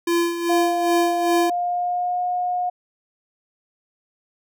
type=tone with tremolo; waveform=square; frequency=341.3 Hz; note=F4; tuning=40 cents flat; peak=-17 dBFS; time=0.07-1.5 s; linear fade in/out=5 ms; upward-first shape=sine; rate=2.5 Hz; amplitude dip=65%
type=tone with pitch glide; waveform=sine; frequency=698.5 to 719.4 Hz; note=F5 to F#5; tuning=0 to -49 cents; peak=-20 dBFS; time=0.49-2.7 s; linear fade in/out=10 ms; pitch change=+51 cents; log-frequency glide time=1.17-2.23 s
effects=none